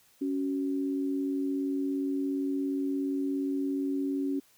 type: tone pair together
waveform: sine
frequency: 278.4 / 375.6 Hz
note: C#4 / F#4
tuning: +8 / +26 cents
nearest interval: perfect fourth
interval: 518 cents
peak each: -28 / -36 dBFS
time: 0.21-4.4 s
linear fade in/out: 10 ms
effects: white hiss -63 dBFS RMS until 4.57 s